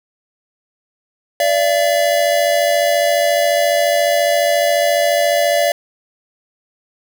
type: tone pair together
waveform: square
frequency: 581.6 / 676 Hz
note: D5 / E5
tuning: -17 / +43 cents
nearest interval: minor third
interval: 260 cents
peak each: -16 dBFS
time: 1.4-5.72 s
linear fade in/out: 2 ms
effects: none